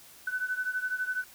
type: beating tone pair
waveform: sine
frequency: 1500 / 1512 Hz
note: F#6 / F#6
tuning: +23 / +37 cents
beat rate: 12 Hz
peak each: -31 / -34 dBFS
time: 0.27-1.24 s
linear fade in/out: 5 ms
effects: white hiss -53 dBFS RMS until 1.34 s